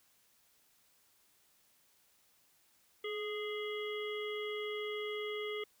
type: harmonic tone with a mistuned harmonic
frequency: 414.3 Hz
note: G#4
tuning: 4 cents flat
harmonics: 1 / 3 / 5 / 7 / 8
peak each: -38 / -48 / -44 / -50 / -47 dBFS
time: 3.04-5.64 s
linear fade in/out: 5 ms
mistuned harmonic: 1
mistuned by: +38 cents
effects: white hiss -70 dBFS RMS until 5.8 s